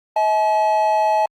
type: tone pair together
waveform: triangle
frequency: 640 / 855.4 Hz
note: D#5 / A5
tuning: +49 / -49 cents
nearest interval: perfect fourth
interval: 502 cents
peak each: -17 / -14 dBFS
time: 0.16-1.26 s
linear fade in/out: 5 ms
effects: Opus 32 kbps